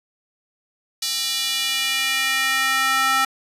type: tone with high-pass filter sweep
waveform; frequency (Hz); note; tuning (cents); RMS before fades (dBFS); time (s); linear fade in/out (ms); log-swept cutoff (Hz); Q
square; 265.6; C4; +26; -21; 1.02-3.25; 5; 4300 to 1200; 1.9
effects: resampled to 32000 Hz